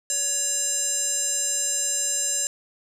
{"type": "tone with band-pass filter", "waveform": "square", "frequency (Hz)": 566, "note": "C#5", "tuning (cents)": 36, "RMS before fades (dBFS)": -25, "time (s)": [0.1, 2.47], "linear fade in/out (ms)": 0, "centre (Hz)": 7500, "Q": 7, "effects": []}